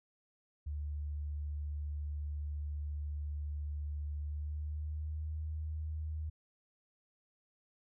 sine tone with pitch glide, 73.8 to 77.6 Hz, D2 to D#2, +9 to -4 cents, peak -36 dBFS, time 0.66-6.3 s, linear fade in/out 10 ms, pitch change +87 cents, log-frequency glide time 4.18-5.35 s, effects none

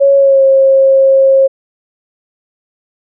sine tone with pitch glide, 554.4 to 538.3 Hz, C#5 to C5, 0 to +49 cents, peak -4 dBFS, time 0-1.48 s, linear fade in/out 20 ms, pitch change -51 cents, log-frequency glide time 0.16-0.43 s, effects none

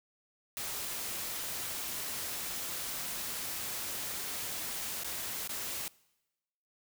white noise with dropouts, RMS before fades -38 dBFS, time 0.57-5.88 s, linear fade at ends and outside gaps 0 ms, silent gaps 5.035-5.045 / 5.475-5.493 s, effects noise-tail reverb RT60 1.0 s tail -23 dB re dry

